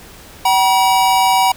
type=tone pair together; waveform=square; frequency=762.7 / 961 Hz; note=G5 / B5; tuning=-48 / -48 cents; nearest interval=major third; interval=400 cents; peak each=-14 dBFS; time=0.45-1.52 s; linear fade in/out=5 ms; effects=pink hiss -39 dBFS RMS until 1.56 s